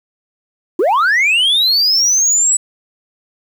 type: linear sweep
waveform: sine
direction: up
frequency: 310.1 to 7940 Hz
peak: -7 dBFS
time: 0.79-2.57 s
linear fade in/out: 5 ms
effects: tanh soft clip ceiling -9 dBFS + 7-bit

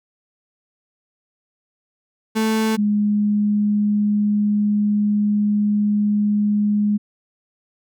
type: tone pair in turn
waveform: 35% pulse / sine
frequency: 220 / 207.8 Hz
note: A3 / G#3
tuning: 0 / +1 cents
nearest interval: minor second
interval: 99 cents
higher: first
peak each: -15 dBFS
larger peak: neither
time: 2.35-2.77 / 2.77-6.98 s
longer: second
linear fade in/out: 20 ms
effects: none

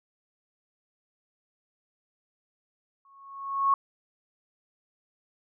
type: tone with exponential growth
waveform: sine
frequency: 1100 Hz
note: C#6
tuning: 14 cents flat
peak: -17 dBFS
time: 3.05-3.74 s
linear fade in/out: 2 ms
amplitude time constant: 150 ms
effects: none

